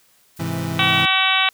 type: noise with tremolo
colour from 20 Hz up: blue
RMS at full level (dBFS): -42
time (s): 0.36-1.03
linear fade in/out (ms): 10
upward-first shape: triangle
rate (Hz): 19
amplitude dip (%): 60
type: chord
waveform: 30% pulse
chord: Ab augmented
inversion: none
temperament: equal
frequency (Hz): 103.83 / 130.81 / 164.81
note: Ab2 / C3 / E3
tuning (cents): 0 / 0 / 0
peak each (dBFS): -26 / -26 / -22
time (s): 0.39-1.06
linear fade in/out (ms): 10
type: harmonic tone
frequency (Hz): 380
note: F#4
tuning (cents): +46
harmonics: 2 / 3 / 4 / 5 / 6 / 7 / 8 / 9 / 10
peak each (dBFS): -25 / -23 / -24 / -27 / -22 / -22 / -23 / -25 / -23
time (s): 0.79-1.49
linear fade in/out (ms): 2
effects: white hiss -57 dBFS RMS until 1.53 s